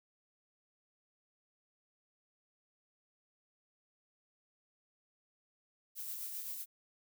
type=noise with tremolo; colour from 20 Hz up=violet; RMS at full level=-41 dBFS; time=5.95-6.66 s; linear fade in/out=50 ms; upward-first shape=sine; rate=7.7 Hz; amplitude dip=35%; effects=none